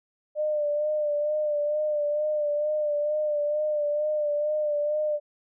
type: tone with vibrato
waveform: sine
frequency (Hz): 598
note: D5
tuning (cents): +31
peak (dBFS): -23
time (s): 0.35-5.2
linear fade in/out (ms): 50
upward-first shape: sine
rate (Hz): 2.2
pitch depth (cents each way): 35
effects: none